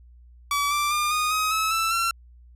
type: tone with pitch steps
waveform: sawtooth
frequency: 1146 / 1174.1 / 1203 / 1232.5 / 1262.8 / 1293.8 / 1325.6 / 1358.1 Hz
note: D6 / D6 / D6 / D#6 / D#6 / E6 / E6 / F6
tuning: -43 / -1 / +41 / -17 / +25 / -33 / +9 / -49 cents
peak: -18 dBFS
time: 0.51-2.11 s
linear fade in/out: 2 ms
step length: 200 ms
effects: added 60 Hz sine -47 dBFS peak until 2.55 s + resampled to 32000 Hz